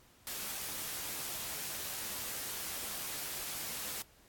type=noise with comb filter; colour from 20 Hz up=white; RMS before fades=-40 dBFS; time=0.27-4.02 s; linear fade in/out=0 ms; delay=14 ms; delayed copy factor=+0.5; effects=pink hiss -63 dBFS RMS until 4.28 s + AAC 64 kbps